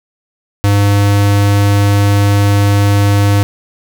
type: tone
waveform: square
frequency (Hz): 101.2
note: G#2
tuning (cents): -44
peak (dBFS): -8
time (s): 0.64-3.43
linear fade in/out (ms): 0
effects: none